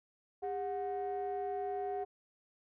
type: ring-modulated tone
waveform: triangle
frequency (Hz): 165.7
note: E3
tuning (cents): +9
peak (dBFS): -28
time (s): 0.42-2.05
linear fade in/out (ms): 20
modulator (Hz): 568
effects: tanh soft clip ceiling -30 dBFS